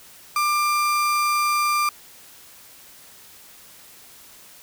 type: tone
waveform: 35% pulse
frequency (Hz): 1190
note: D6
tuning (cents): +22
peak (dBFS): -17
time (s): 0.36-1.89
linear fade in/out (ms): 2
effects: white hiss -47 dBFS RMS until 4.62 s

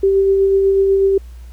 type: tone with tremolo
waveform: sine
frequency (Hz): 390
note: G4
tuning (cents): -9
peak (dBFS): -9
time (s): 0.03-1.18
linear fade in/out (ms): 5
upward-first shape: sine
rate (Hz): 8.1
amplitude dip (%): 25
effects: added 60 Hz sine -32 dBFS peak until 1.52 s + pink hiss -52 dBFS RMS until 1.52 s

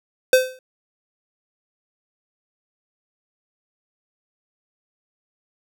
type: tone with exponential decay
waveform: square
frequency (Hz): 514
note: C5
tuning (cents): -31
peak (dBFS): -8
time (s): 0.33-0.59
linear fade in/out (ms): 2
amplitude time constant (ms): 55
effects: none

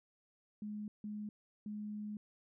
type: tone bursts at uneven times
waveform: sine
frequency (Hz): 210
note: G#3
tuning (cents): +19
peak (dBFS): -40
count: 3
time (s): 0.62-0.88 / 1.04-1.29 / 1.66-2.17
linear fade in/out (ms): 2
effects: none

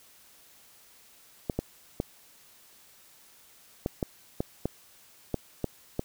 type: clicks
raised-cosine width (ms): 2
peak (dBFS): -14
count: 10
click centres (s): 1.498 / 1.59 / 2.001 / 3.861 / 4.028 / 4.405 / 4.656 / 5.343 / 5.643 / 5.994
effects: white hiss -57 dBFS RMS until 6.04 s

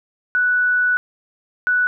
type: tone bursts at uneven times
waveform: sine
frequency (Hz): 1480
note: F#6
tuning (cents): 0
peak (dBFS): -14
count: 2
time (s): 0.35-0.97 / 1.67-1.87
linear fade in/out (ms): 0
effects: none

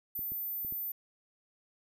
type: tone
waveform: sine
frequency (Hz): 14080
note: A9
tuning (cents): 0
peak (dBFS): -34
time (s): 0.15-0.92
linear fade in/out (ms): 5
type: clicks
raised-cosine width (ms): 3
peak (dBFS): -36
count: 4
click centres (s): 0.192 / 0.32 / 0.648 / 0.724
effects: none

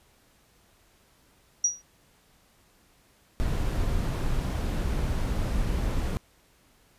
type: tone with exponential decay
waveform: sine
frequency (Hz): 5770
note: F#8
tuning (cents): -44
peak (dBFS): -17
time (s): 1.64-1.82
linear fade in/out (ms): 5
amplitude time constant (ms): 39
type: noise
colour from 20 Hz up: brown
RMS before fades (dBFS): -27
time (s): 3.4-6.17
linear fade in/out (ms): 0
effects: pink hiss -62 dBFS RMS until 6.98 s + resampled to 32000 Hz

